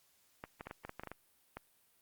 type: clicks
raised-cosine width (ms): 0.5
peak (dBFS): -28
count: 11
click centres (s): 0.439 / 0.609 / 0.67 / 0.711 / 0.85 / 0.894 / 0.996 / 1.035 / 1.073 / 1.116 / 1.57
effects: white hiss -71 dBFS RMS until 2.01 s + Opus 48 kbps